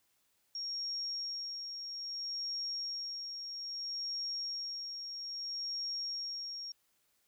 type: tone with tremolo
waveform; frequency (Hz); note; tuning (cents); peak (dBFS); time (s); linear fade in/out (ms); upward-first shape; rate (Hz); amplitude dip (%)
sine; 5570; F8; -5; -35; 0.55-6.72; 2; sine; 0.61; 45
effects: white hiss -75 dBFS RMS until 7.27 s